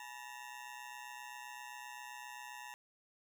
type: ring-modulated tone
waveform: 20% pulse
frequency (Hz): 908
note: A#5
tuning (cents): -46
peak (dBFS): -39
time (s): 0-2.74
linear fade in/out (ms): 0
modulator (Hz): 63.8
effects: none